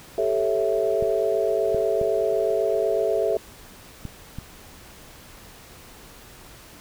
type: chord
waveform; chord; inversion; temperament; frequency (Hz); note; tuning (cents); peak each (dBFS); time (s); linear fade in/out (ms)
sine; A dominant seventh; third; equal; 392 / 440 / 554.4 / 659.3; G4 / A4 / C#5 / E5; 0 / 0 / 0 / 0; -26 / -24 / -28 / -24; 0.18-3.37; 2
type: clicks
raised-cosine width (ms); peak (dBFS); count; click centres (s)
5; -20; 5; 1.025 / 1.746 / 2.014 / 4.053 / 4.386
effects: pink hiss -46 dBFS RMS until 6.8 s